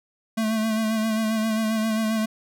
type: tone with vibrato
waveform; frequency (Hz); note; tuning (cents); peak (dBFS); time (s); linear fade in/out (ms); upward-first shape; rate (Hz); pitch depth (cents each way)
square; 220; A3; 0; -22; 0.37-2.26; 10; sine; 7.5; 33
effects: none